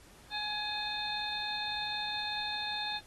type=harmonic tone with a mistuned harmonic; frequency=840 Hz; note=G#5; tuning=19 cents sharp; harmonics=1 / 2 / 3 / 4 / 5; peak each=-39 / -41 / -43 / -38 / -40 dBFS; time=0.3-3.01 s; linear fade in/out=50 ms; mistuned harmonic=4; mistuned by=+130 cents; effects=pink hiss -58 dBFS RMS until 3.06 s + AAC 32 kbps